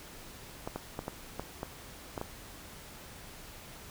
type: clicks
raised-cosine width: 1 ms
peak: -21 dBFS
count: 8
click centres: 0.675 / 0.76 / 0.991 / 1.081 / 1.396 / 1.631 / 2.178 / 2.214 s
effects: pink hiss -49 dBFS RMS until 3.9 s